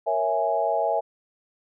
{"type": "chord", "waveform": "sine", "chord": "A# half-diminished seventh", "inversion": "none", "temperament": "equal", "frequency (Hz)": [466.2, 554.4, 659.3, 830.6], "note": ["A#4", "C#5", "E5", "G#5"], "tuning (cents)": [0, 0, 0, 0], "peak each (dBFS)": [-30, -28, -24, -26], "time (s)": [0.06, 1.01], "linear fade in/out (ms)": 20, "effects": []}